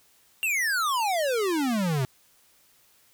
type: exponential sweep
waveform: square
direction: down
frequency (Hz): 2794 to 124.7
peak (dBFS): -24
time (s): 0.43-2.05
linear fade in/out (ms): 0
effects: white hiss -61 dBFS RMS until 3.13 s